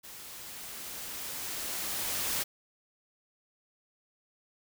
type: noise with level ramp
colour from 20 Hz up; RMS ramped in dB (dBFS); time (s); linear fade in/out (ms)
white; -47 to -31; 0.03-2.44; 20
effects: none